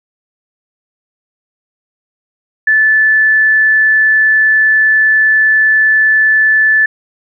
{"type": "tone", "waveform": "sine", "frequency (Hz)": 1745, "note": "A6", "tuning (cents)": -15, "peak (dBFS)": -6, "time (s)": [2.67, 6.86], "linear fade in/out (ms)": 5, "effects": []}